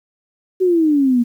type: exponential sweep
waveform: sine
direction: down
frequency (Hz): 380.5 to 233.1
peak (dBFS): -11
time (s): 0.6-1.24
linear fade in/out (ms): 20
effects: 8-bit